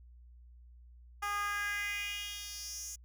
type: tone with high-pass filter sweep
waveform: 10% pulse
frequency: 409.1 Hz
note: G#4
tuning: 26 cents flat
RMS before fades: -38 dBFS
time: 1.22-2.96 s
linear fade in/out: 10 ms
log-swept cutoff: 990 to 7000 Hz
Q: 3.3
effects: added 60 Hz sine -53 dBFS peak until 3.04 s